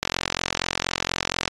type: click train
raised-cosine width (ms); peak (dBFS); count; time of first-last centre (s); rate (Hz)
0.2; -3; 65; 0.03-1.478; 44.2
effects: AAC 32 kbps